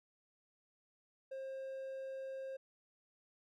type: tone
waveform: triangle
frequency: 533 Hz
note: C5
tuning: 32 cents sharp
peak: -40 dBFS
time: 1.31-2.57 s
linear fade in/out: 10 ms
effects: none